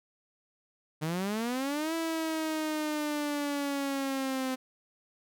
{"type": "linear two-way sweep", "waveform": "sawtooth", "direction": "up then down", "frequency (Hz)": [149.8, 329.6, 258], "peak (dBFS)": -26, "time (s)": [1.01, 4.56], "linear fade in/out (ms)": 20, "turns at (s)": 1.94, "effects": []}